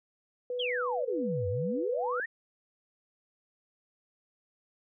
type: tone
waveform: sine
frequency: 493.9 Hz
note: B4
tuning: in tune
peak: -31 dBFS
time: 0.5-2.2 s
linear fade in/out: 2 ms
type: exponential two-way sweep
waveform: sine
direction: down then up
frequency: 3441 to 88.9 to 1915 Hz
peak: -31 dBFS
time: 0.59-2.26 s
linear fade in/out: 10 ms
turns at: 1.48 s
effects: none